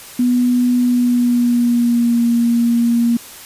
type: tone with pitch glide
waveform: sine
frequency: 246.2 to 235.4 Hz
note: B3 to A#3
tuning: -5 to +17 cents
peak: -11 dBFS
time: 0.19-3.17 s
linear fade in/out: 5 ms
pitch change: -78 cents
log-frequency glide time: 0.82-2.21 s
effects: white hiss -36 dBFS RMS until 3.45 s + resampled to 32000 Hz